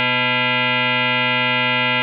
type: tone with frequency modulation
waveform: sine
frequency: 246.9 Hz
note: B3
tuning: in tune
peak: -15 dBFS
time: 0-2.02 s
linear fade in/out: 0 ms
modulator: 375 Hz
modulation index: 7.7
effects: none